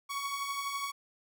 sawtooth beating tone pair, 1108.7 / 1120.7 Hz, C#6 / C#6, 0 / +19 cents, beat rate 12 Hz, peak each -37 / -31 dBFS, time 0.09-0.92 s, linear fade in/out 20 ms, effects none

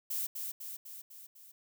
violet noise with echo, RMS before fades -35 dBFS, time 0.1-0.27 s, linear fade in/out 10 ms, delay 250 ms, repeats 5, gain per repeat -4 dB, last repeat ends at 1.52 s, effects none

